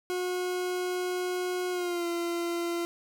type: tone with pitch glide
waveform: 40% pulse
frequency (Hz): 362.4 to 342.7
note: F#4 to F4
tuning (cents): -36 to -33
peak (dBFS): -28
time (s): 0.1-2.85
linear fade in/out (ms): 0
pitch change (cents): -97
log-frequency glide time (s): 1.71-2.06
effects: none